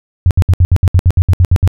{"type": "tone bursts", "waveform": "sine", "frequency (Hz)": 89.9, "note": "F#2", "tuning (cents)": -49, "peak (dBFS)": -4, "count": 13, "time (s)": [0.26, 1.676], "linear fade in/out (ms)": 0, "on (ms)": 48, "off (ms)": 66, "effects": []}